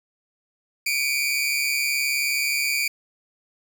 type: tone pair together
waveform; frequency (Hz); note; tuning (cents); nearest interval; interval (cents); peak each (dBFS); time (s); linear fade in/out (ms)
sawtooth; 2282 / 2421; C#7 / D#7; +50 / -48; minor second; 102; -21; 0.86-2.88; 5
effects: none